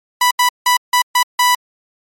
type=tone bursts at uneven times; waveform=sawtooth; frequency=987.8 Hz; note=B5; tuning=in tune; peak=-6 dBFS; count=6; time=0.21-0.31 / 0.39-0.49 / 0.66-0.77 / 0.93-1.02 / 1.15-1.23 / 1.39-1.55 s; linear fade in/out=5 ms; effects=MP3 64 kbps